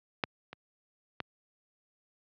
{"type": "clicks", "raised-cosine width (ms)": 0.3, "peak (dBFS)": [-11, -26, -17], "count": 3, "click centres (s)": [0.238, 0.53, 1.203], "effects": ["high-pass 100 Hz 12 dB/octave", "low-pass 4000 Hz 12 dB/octave"]}